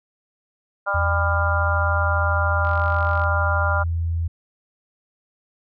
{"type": "harmonic tone", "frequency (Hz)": 199.6, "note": "G3", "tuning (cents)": 32, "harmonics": [3, 4, 5, 6, 7], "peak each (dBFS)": [-27, -28, -28, -28, -23], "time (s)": [0.86, 3.84], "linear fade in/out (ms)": 20}
{"type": "tone", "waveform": "sine", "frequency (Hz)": 83.6, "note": "E2", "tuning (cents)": 25, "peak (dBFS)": -20, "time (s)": [0.94, 4.28], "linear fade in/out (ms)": 10}
{"type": "click train", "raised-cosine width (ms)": 0.3, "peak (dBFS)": -24, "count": 29, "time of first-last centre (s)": [2.65, 3.238], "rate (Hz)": 47.6}
{"effects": []}